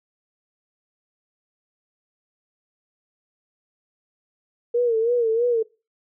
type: tone with vibrato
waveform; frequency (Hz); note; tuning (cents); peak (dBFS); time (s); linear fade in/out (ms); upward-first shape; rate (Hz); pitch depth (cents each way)
sine; 465.4; A#4; -3; -17; 4.74-5.63; 10; sine; 3.1; 87
effects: noise-tail reverb RT60 0.3 s tail -22 dB re dry